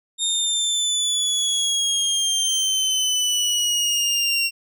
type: exponential sweep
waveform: 25% pulse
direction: down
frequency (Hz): 3677 to 2742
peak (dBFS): -15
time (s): 0.18-4.51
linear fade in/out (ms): 50
effects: none